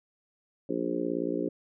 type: harmonic tone with a mistuned harmonic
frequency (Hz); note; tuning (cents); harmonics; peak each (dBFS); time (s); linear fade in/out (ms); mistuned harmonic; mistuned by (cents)
58.4; A#1; +4; 3 / 4 / 5 / 6 / 7 / 8 / 9; -39 / -38 / -32 / -34 / -34 / -42 / -37; 0.69-1.49; 5; 3; +20
effects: none